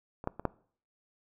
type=clicks; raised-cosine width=1 ms; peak=-28 / -16 / -25 / -13 dBFS; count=4; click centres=0.241 / 0.274 / 0.396 / 0.453 s; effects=noise-tail reverb RT60 0.5 s tail -22 dB re dry